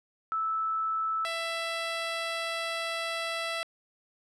sine / 10% pulse tone pair in turn, 1312 / 664.4 Hz, E6 / E5, -9 / +13 cents, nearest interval octave, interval 1178 cents, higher first, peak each -27 / -22 dBFS, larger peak second, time 0.32-1.25 / 1.25-3.63 s, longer second, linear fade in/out 0 ms, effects low-pass 8000 Hz 12 dB/octave

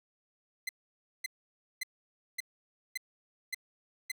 sawtooth tone bursts, 2049 Hz, C7, 37 cents flat, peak -29 dBFS, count 7, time 0.67-4.117 s, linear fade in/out 5 ms, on 21 ms, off 550 ms, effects none

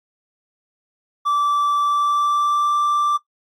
triangle tone with pitch glide, 1163 to 1175.8 Hz, D6 to D6, -17 to +2 cents, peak -14 dBFS, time 1.25-3.18 s, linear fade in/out 20 ms, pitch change +19 cents, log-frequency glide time 1.82-2.76 s, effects noise-tail reverb RT60 0.1 s tail -17 dB re dry + AAC 48 kbps

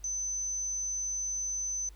sine tone, 6100 Hz, G8, 48 cents flat, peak -31 dBFS, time 0.04-1.89 s, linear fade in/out 2 ms, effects added 50 Hz sine -48 dBFS peak until 1.95 s + pink hiss -63 dBFS RMS until 1.95 s

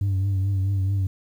sine tone with vibrato, 97 Hz, G2, 18 cents flat, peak -17 dBFS, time 0.01-1.07 s, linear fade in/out 5 ms, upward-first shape triangle, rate 4.6 Hz, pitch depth 54 cents each way, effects tanh soft clip ceiling -19 dBFS + 9-bit

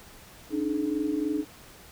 sine tone cluster, 283.1 / 306.5 / 426 Hz, C#4 / D#4 / G#4, +37 / -26 / +44 cents, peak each -31 / -27 / -34 dBFS, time 0.5-1.45 s, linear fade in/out 50 ms, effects pink hiss -50 dBFS RMS until 1.91 s

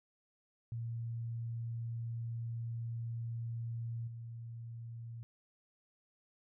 sine tone with level steps, 116 Hz, A#2, 8 cents flat, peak -37 / -43 dBFS, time 0.72-5.23 s, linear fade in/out 0 ms, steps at 4.07 s, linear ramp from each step 10 ms, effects none

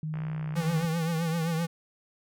sine tone with pitch glide, 155.56 to 153.15 Hz, D#3 to D#3, 0 to -27 cents, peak -30 dBFS, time 0.03-0.85 s, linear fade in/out 2 ms, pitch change -27 cents, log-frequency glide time 0.37-0.51 s
click train, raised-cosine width 0.5 ms, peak -29 dBFS, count 44, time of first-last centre 0.14-0.827 s, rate 62.6 Hz
square tone with vibrato, 164.81 Hz, E3, in tune, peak -27 dBFS, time 0.55-1.67 s, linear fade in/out 20 ms, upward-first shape triangle, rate 7.7 Hz, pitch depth 81 cents each way
effects none

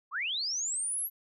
sine linear sweep, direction up, 987.8 to 11840 Hz, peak -30 dBFS, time 0.11-1.1 s, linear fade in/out 50 ms, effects none

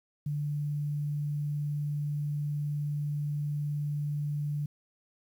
sine tone, 146.83 Hz, D3, in tune, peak -29 dBFS, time 0.26-4.66 s, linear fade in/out 5 ms, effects 10-bit

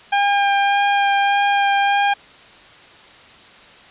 sawtooth tone with vibrato, 803 Hz, G5, 41 cents sharp, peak -10 dBFS, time 0.12-2.14 s, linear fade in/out 10 ms, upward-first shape sine, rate 1.7 Hz, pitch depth 10 cents each way, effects white hiss -44 dBFS RMS until 3.9 s + resampled to 8000 Hz

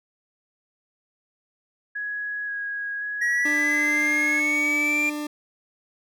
sine tone with vibrato, 1661.2 Hz, G#6, in tune, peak -27 dBFS, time 1.95-4.4 s, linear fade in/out 10 ms, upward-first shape square, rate 0.94 Hz, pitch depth 11 cents each way
triangle exponential sweep, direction up, 1902 to 2387 Hz, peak -19 dBFS, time 3.21-5.1 s, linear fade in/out 10 ms
40% pulse tone, 297.7 Hz, D4, 24 cents sharp, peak -27 dBFS, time 3.45-5.27 s, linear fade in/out 5 ms
effects none

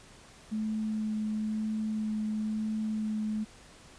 sine tone with vibrato, 215.9 Hz, A3, 33 cents flat, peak -29 dBFS, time 0.51-3.45 s, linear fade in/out 20 ms, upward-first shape sine, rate 1 Hz, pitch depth 10 cents each way, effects pink hiss -54 dBFS RMS until 3.98 s + resampled to 22050 Hz

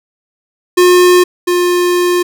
square tone pair in turn, 358.9 / 354.8 Hz, F4 / F4, +47 / +27 cents, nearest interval unison, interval 20 cents, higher first, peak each -5 / -10 dBFS, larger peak first, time 0.77-1.24 / 1.47-2.23 s, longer second, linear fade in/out 10 ms, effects none

